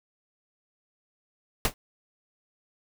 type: noise with exponential decay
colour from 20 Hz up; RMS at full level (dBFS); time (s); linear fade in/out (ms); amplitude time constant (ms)
pink; -18; 1.65-1.74; 1; 18
effects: none